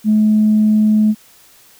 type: tone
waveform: sine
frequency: 214.2 Hz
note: A3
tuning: 46 cents flat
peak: -8 dBFS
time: 0.04-1.15 s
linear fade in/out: 50 ms
effects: tanh soft clip ceiling -4 dBFS + white hiss -47 dBFS RMS until 1.79 s